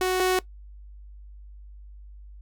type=tone pair in turn; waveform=sawtooth; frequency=370 / 370 Hz; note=F#4 / F#4; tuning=0 / 0 cents; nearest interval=unison; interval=0 cents; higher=neither; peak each=-18 / -16 dBFS; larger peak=second; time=0.01-0.2 / 0.2-0.39 s; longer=neither; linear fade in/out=2 ms; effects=noise-tail reverb RT60 0.1 s tail -19 dB re dry + added 50 Hz sine -42 dBFS peak until 2.41 s